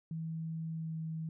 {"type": "tone with pitch glide", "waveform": "sine", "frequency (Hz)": [161.9, 160.41], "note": ["E3", "E3"], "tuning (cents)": [-31, -47], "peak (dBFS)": -36, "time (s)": [0.11, 1.29], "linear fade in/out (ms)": 2, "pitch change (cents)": -16, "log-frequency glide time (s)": [0.72, 0.97], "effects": []}